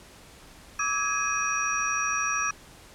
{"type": "tone cluster", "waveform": "sine", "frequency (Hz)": [1152, 1285, 1660, 2507, 5750], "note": ["D6", "E6", "G#6", "D#7", "F8"], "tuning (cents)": [-34, -45, -1, 12, 50], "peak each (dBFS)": -31, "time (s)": [0.79, 2.51], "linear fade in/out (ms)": 5, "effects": ["pink hiss -50 dBFS RMS until 2.94 s", "low-pass 11000 Hz 12 dB/octave"]}